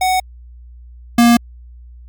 square tone pair in turn, 744 / 236.4 Hz, F#5 / A#3, +9 / +24 cents, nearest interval octave + minor sixth, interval 1985 cents, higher first, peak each -13 / -7 dBFS, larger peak second, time 0.01-0.2 / 1.18-1.37 s, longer neither, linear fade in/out 5 ms, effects added 60 Hz sine -35 dBFS peak until 2.08 s + MP3 96 kbps

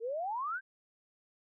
sine exponential sweep, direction up, 435.1 to 1618 Hz, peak -33 dBFS, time 0-0.61 s, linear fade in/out 50 ms, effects none

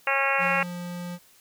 harmonic tone, 273.6 Hz, C#4, 23 cents flat, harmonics 2 / 3 / 4 / 5 / 6 / 7 / 8 / 9 / 10, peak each -30 / -30 / -30 / -30 / -30 / -30 / -30 / -30 / -30 dBFS, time 0.07-0.63 s, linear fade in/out 2 ms
square tone with pitch glide, 177 to 175.98 Hz, F3 to F3, +23 to +13 cents, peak -33 dBFS, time 0.38-1.19 s, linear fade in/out 50 ms, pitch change -10 cents, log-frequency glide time 0.62-0.77 s
effects white hiss -57 dBFS RMS until 1.4 s

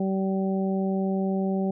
harmonic tone, 192 Hz, G3, 36 cents flat, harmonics 1 / 2 / 3 / 4, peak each -24 / -30 / -34 / -36 dBFS, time 0-1.71 s, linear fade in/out 5 ms, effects none

